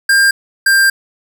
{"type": "tone pair in turn", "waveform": "square", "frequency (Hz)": [1600, 1588.9], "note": ["G6", "G6"], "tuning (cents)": [35, 23], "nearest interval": "unison", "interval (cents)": 12, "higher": "first", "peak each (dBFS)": -8, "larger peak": "neither", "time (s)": [[0.09, 0.31], [0.66, 0.9]], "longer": "second", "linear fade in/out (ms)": 5, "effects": []}